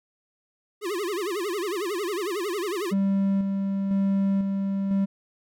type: tone with vibrato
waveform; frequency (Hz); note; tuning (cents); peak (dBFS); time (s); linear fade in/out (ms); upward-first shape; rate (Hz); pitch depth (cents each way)
square; 380; F#4; +46; -27; 0.81-2.94; 50; sine; 11; 210
type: tone with tremolo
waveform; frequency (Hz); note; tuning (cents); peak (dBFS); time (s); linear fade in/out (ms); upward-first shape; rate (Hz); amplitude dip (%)
triangle; 196; G3; 0; -18; 2.91-5.06; 20; square; 1; 35
effects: none